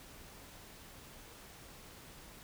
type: silence
effects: pink hiss -54 dBFS RMS until 2.43 s